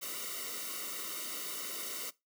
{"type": "noise with comb filter", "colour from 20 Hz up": "white", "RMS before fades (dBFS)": -40, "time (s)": [0.01, 2.11], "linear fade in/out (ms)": 20, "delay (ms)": 1.2, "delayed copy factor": -0.95, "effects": ["noise-tail reverb RT60 0.2 s tail -20 dB re dry", "high-pass 200 Hz 12 dB/octave"]}